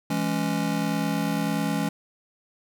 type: chord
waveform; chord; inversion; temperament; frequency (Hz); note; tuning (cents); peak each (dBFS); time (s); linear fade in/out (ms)
square; C# minor; first; just; 166.31 / 207.9 / 277.2; E3 / G#3 / C#4; +16 / +2 / 0; -29; 0.1-1.89; 5
effects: none